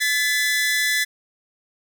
sawtooth tone pair together, 1727 / 2006 Hz, A6 / B6, -33 / +26 cents, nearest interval minor third, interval 259 cents, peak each -18 / -18 dBFS, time 0-1.05 s, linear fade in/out 20 ms, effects none

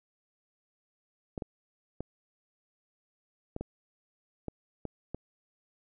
clicks, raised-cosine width 2 ms, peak -22 dBFS, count 8, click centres 1.378 / 1.422 / 2.006 / 3.564 / 3.61 / 4.483 / 4.853 / 5.146 s, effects none

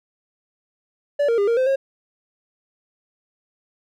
triangle tone with pitch steps, 577 / 464.5 / 403.5 / 465.4 / 517 / 541 Hz, D5 / A#4 / G#4 / A#4 / C5 / C#5, -31 / -6 / -50 / -3 / -21 / -42 cents, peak -14 dBFS, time 1.19-1.76 s, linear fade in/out 10 ms, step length 95 ms, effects none

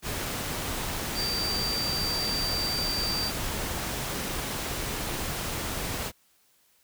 sine tone in noise, 4671 Hz, D8, 10 cents flat, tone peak -28 dBFS, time 1.14-3.32 s, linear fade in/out 50 ms, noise pink, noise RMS -32 dBFS, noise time 0.02-6.12 s, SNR +1 dB, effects white hiss -65 dBFS RMS until 6.83 s

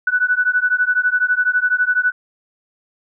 sine beating tone pair, 1480 / 1492 Hz, F#6 / F#6, 0 / +14 cents, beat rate 12 Hz, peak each -17 dBFS, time 0.07-2.12 s, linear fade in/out 5 ms, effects none

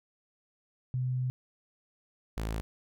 sine / sawtooth tone pair in turn, 127.2 / 54.54 Hz, C3 / A1, -48 / -15 cents, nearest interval octave + minor third, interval 1467 cents, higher first, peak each -28 dBFS, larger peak neither, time 0.94-1.3 / 2.37-2.61 s, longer first, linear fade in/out 0 ms, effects none

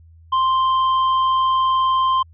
sine tone with tanh clipping, 1046.5 Hz, C6, in tune, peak -16 dBFS, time 0.32-2.23 s, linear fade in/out 10 ms, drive 8 dB, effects added 82 Hz sine -44 dBFS peak until 2.33 s + resampled to 8000 Hz

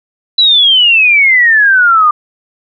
sine exponential sweep, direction down, 3996 to 1193 Hz, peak -4 dBFS, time 0.38-2.11 s, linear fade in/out 5 ms, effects none

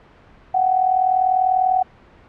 sine tone with amplitude modulation, 746 Hz, F#5, 14 cents sharp, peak -11 dBFS, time 0.54-1.83 s, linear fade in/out 10 ms, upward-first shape sine, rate 40.1 Hz, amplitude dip 70%, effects pink hiss -48 dBFS RMS until 2.28 s + low-pass 2000 Hz 12 dB/octave

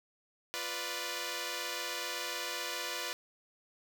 5% pulse chord, B diminished, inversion second, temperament equal, 349.2 / 493.9 / 587.3 Hz, F4 / B4 / D5, 0 / 0 / 0 cents, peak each -31 / -27 / -29 dBFS, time 0.54-3.13 s, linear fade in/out 0 ms, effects none

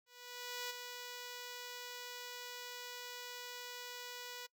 5% pulse tone with ADSR envelope, 490.2 Hz, B4, 13 cents flat, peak -28 dBFS, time 0.06-4.47 s, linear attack 640 ms, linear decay 16 ms, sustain -6 dB, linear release 16 ms, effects noise-tail reverb RT60 0.1 s tail -23 dB re dry

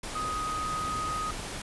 sine tone in noise, 1251 Hz, D#6, 9 cents sharp, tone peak -30 dBFS, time 0.15-1.31 s, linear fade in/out 5 ms, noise pink, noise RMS -37 dBFS, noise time 0.03-1.62 s, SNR +4 dB, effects resampled to 24000 Hz

